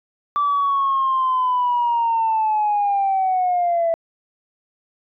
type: linear sweep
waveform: sine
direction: down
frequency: 1165 to 659.3 Hz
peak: -15 dBFS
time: 0.36-3.94 s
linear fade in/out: 0 ms
effects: tanh soft clip ceiling -12 dBFS